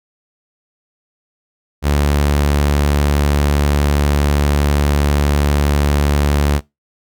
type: tone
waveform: sawtooth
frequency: 72.4 Hz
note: D2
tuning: 24 cents flat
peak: -8 dBFS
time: 1.82-6.61 s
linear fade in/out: 50 ms
effects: noise-tail reverb RT60 0.2 s tail -22 dB re dry